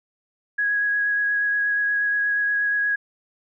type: tone with vibrato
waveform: sine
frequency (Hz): 1661.2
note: G#6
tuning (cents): 0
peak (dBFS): -19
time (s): 0.58-2.96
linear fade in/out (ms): 10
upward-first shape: sine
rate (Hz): 8.4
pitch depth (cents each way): 11
effects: none